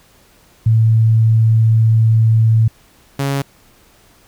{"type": "tone pair in turn", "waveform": ["sine", "sawtooth"], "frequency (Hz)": [111.9, 138.66], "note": ["A2", "C#3"], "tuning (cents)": [30, 1], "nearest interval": "major third", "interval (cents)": 371, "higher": "second", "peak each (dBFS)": [-8, -12], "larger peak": "first", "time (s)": [[0.66, 2.68], [3.19, 3.42]], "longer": "first", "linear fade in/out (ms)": 5, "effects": ["pink hiss -50 dBFS RMS until 4.27 s"]}